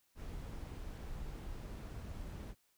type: noise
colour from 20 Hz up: brown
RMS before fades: -45 dBFS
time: 0.15-2.55 s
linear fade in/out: 50 ms
effects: white hiss -75 dBFS RMS until 2.77 s